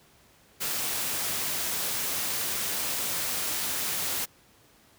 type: noise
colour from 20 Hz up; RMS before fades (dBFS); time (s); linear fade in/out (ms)
white; -30; 0.6-4.26; 20
effects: pink hiss -59 dBFS RMS until 4.98 s + high-pass 60 Hz 12 dB/octave